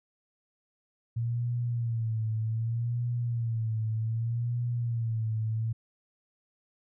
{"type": "tone with vibrato", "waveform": "sine", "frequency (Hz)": 115.2, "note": "A#2", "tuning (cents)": -20, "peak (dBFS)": -27, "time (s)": [1.16, 5.73], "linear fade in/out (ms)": 10, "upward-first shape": "sine", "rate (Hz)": 0.65, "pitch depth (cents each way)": 79, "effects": []}